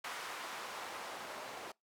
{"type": "noise with band-pass filter sweep", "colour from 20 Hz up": "white", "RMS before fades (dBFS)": -45, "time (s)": [0.04, 1.72], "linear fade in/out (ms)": 5, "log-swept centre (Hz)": [1200, 610], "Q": 0.96, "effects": ["noise-tail reverb RT60 0.2 s tail -26 dB re dry"]}